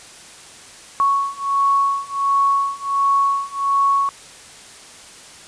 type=beating tone pair; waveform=sine; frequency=1108.7 / 1110.1 Hz; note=C#6 / C#6; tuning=0 / +2 cents; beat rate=1.4 Hz; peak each=-19 / -18 dBFS; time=1-4.09 s; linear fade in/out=0 ms; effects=white hiss -41 dBFS RMS until 5.47 s + resampled to 22050 Hz